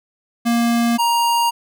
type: tone pair in turn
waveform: square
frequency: 234.6 / 938.4 Hz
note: A#3 / A#5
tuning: +11 / +11 cents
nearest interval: 2 octaves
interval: 2400 cents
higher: second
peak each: -15 dBFS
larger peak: neither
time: 0.45-0.98 / 0.98-1.51 s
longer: neither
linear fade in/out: 20 ms
effects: none